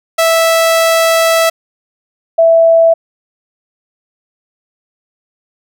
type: tone pair in turn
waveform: sawtooth / sine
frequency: 657 / 660.3 Hz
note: E5 / E5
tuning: -6 / +3 cents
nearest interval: unison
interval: 9 cents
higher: second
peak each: -4 dBFS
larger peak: neither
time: 0.18-1.5 / 2.38-2.94 s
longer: first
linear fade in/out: 10 ms
effects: none